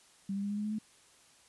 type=tone with pitch steps; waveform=sine; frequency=196 / 199.2 / 202.4 / 205.7 / 209.1 / 212.5 / 216 Hz; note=G3 / G3 / G#3 / G#3 / G#3 / G#3 / A3; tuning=0 / +28 / -44 / -16 / +12 / +40 / -32 cents; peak=-32 dBFS; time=0.29-0.787 s; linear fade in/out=5 ms; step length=71 ms; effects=white hiss -62 dBFS RMS until 1.48 s + resampled to 24000 Hz